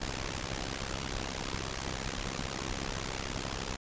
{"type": "noise with amplitude modulation", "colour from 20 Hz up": "pink", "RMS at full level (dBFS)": -32, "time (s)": [0, 3.77], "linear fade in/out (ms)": 20, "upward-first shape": "sine", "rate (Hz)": 66.1, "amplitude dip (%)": 95, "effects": ["resampled to 16000 Hz"]}